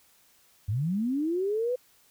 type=linear sweep; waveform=sine; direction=up; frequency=92.2 to 510 Hz; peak=-25 dBFS; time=0.68-1.76 s; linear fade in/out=10 ms; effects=white hiss -62 dBFS RMS until 2.1 s